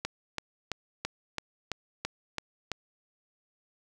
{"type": "click train", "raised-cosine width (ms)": 0.2, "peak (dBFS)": -14, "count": 9, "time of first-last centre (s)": [0.05, 2.717], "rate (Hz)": 3, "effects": []}